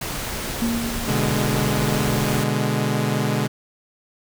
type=noise; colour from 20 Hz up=pink; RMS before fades=-28 dBFS; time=0.01-2.44 s; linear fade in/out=5 ms
type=tone with exponential decay; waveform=sine; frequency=233.1 Hz; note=A#3; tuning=in tune; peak=-18 dBFS; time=0.62-2 s; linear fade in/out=0 ms; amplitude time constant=300 ms
type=chord; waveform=sawtooth; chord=G# diminished; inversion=first; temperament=equal; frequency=123.47 / 146.83 / 207.7 Hz; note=B2 / D3 / G#3; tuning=0 / 0 / 0 cents; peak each=-20 dBFS; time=1.07-3.48 s; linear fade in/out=20 ms
effects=none